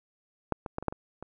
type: clicks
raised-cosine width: 1 ms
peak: -12 / -21 / -17 / -24 / -12 / -24 / -26 dBFS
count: 7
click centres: 0.523 / 0.662 / 0.784 / 0.826 / 0.883 / 0.925 / 1.226 s
effects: none

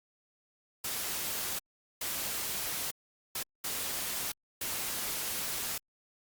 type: noise bursts at uneven times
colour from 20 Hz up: white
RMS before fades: -35 dBFS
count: 5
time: 0.84-1.59 / 2.01-2.91 / 3.35-3.43 / 3.64-4.32 / 4.61-5.78 s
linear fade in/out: 5 ms
effects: Opus 48 kbps

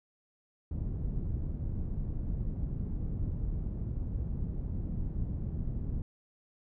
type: low-pass noise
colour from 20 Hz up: pink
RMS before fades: -34 dBFS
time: 0.71-6.02 s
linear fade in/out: 2 ms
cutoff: 160 Hz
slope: 12 dB/octave
effects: none

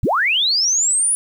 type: linear sweep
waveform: sine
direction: up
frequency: 42.67 to 10000 Hz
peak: -14 dBFS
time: 0.03-1.15 s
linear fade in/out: 0 ms
effects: 8-bit

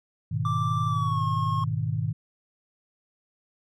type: chord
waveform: sine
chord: G# minor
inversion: none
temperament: equal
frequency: 103.83 / 123.47 / 155.56 Hz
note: G#2 / B2 / D#3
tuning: 0 / 0 / 0 cents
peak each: -29 dBFS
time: 0.31-2.13 s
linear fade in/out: 10 ms
type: tone with pitch glide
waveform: triangle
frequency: 1173 to 1081.9 Hz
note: D6 to C#6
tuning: -2 to -42 cents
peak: -25 dBFS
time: 0.45-1.64 s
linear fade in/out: 2 ms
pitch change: -140 cents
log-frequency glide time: 0.87-1.23 s
effects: none

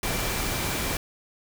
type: tone in noise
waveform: sine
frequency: 2349 Hz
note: D7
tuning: in tune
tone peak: -39 dBFS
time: 0.03-0.97 s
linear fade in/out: 2 ms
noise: pink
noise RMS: -28 dBFS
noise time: 0.03-0.97 s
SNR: -14 dB
effects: none

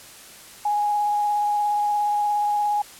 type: tone with vibrato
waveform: sine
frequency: 830 Hz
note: G#5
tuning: 1 cent flat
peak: -19 dBFS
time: 0.65-2.82 s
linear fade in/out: 5 ms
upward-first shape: triangle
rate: 17 Hz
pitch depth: 15 cents each way
effects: white hiss -44 dBFS RMS until 2.99 s + low-pass 12000 Hz 12 dB/octave

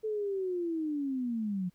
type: linear sweep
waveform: sine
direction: down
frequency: 440 to 174.61 Hz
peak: -30 dBFS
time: 0.03-1.7 s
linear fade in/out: 20 ms
effects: pink hiss -72 dBFS RMS until 1.74 s

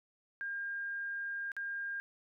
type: tone with dropouts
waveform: sine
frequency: 1608 Hz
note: G6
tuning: 44 cents sharp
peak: -36 dBFS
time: 0.41-2 s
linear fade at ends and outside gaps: 0 ms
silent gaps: 1.518-1.566 s
effects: none

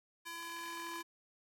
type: tone with high-pass filter sweep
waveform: square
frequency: 337.3 Hz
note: E4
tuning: 40 cents sharp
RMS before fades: -44 dBFS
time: 0.25-1.03 s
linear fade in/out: 20 ms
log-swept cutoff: 1300 to 680 Hz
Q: 1
effects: AAC 64 kbps

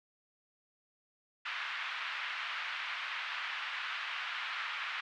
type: band-pass noise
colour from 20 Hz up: pink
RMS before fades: -39 dBFS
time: 1.45-5.01 s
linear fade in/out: 10 ms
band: 1200 to 3200 Hz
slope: 24 dB/octave
effects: none

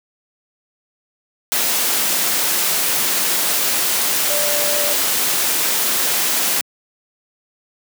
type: tone in noise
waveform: sine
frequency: 587.3 Hz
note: D5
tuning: in tune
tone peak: -23 dBFS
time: 4.3-4.93 s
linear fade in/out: 0 ms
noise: white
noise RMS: -18 dBFS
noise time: 1.52-6.61 s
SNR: -8 dB
effects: high-pass 200 Hz 12 dB/octave

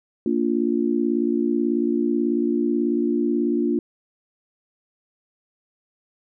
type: chord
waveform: sine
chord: Bb major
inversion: none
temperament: just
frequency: 233.1 / 291.4 / 349.6 Hz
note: Bb3 / D4 / F4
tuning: 0 / -13 / +2 cents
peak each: -23 dBFS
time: 0.26-3.79 s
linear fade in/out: 2 ms
effects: none

